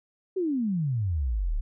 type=exponential sweep; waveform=sine; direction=down; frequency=392 to 32.7 Hz; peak=-24 dBFS; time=0.36-1.61 s; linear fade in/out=10 ms; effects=none